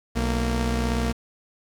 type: tone pair together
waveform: sawtooth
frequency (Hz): 61.74 / 230.7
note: B1 / A#3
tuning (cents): 0 / -18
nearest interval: octave + major seventh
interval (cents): 2282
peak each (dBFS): -20 / -22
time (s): 0.15-1.13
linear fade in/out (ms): 20
effects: low-pass 10000 Hz 12 dB/octave + 8-bit